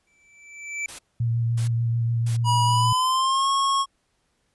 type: tone with exponential growth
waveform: square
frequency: 2323 Hz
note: D7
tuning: 20 cents flat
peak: -25 dBFS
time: 0.07-0.86 s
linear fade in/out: 2 ms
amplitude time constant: 170 ms
type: noise bursts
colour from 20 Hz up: white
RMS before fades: -38 dBFS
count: 3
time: 0.88-2.37 s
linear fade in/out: 10 ms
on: 110 ms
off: 580 ms
type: tone with vibrato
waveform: sine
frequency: 116.54 Hz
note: A#2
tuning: in tune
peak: -20 dBFS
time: 1.2-2.93 s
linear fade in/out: 5 ms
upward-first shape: triangle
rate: 6.8 Hz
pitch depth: 22 cents each way
type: tone with pitch glide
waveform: square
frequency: 969 to 1094 Hz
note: B5 to C#6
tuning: -33 to -23 cents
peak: -20 dBFS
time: 2.44-3.86 s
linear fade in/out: 50 ms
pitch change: +210 cents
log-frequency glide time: 2.65-3.49 s
effects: pink hiss -70 dBFS RMS until 4.54 s + resampled to 24000 Hz